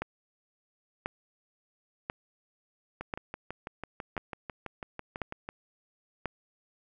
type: two click trains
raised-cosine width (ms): 0.5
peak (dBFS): -22 / -17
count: 16 / 7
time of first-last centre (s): 3.01-5.489 / 0.02-6.257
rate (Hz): 6.05 / 0.962
effects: none